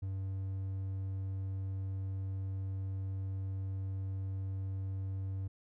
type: tone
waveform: triangle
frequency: 96.1 Hz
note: G2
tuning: 34 cents flat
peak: -33 dBFS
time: 0.02-5.48 s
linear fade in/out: 10 ms
effects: none